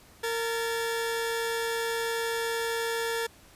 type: tone pair together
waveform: sawtooth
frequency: 459.8 / 1727 Hz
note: A#4 / A6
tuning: -24 / -33 cents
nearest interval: octave + major seventh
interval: 2291 cents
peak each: -25 / -31 dBFS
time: 0.23-3.27 s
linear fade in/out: 10 ms
effects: pink hiss -55 dBFS RMS until 3.55 s + resampled to 32000 Hz